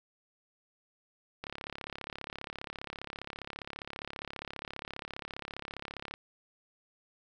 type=click train; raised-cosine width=0.3 ms; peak=-23 dBFS; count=165; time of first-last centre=1.44-6.139 s; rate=34.9 Hz; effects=none